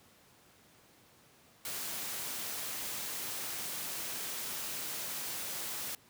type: noise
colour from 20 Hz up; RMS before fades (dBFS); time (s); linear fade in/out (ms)
white; -39; 1.65-5.95; 2
effects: pink hiss -62 dBFS RMS until 6.09 s + high-pass 100 Hz 12 dB/octave